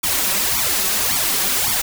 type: noise with flanger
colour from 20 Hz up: white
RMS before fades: -19 dBFS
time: 0.03-1.82 s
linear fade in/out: 10 ms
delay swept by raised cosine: 0.87 to 5.37 ms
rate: 1.8 Hz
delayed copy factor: +0.9
effects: none